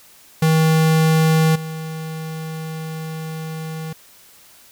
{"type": "tone with level steps", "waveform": "square", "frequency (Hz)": 159.3, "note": "D#3", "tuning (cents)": 41, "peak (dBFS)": [-13, -27], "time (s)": [0.42, 3.93], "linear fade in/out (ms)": 5, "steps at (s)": 1.55, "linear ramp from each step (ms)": 10, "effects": ["white hiss -48 dBFS RMS until 4.71 s"]}